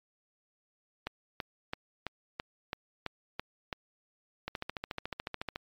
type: two click trains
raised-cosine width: 0.3 ms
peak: -18 / -19 dBFS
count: 9 / 16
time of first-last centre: 1.07-3.728 / 4.48-5.559 s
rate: 3.01 / 13.9 Hz
effects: MP3 96 kbps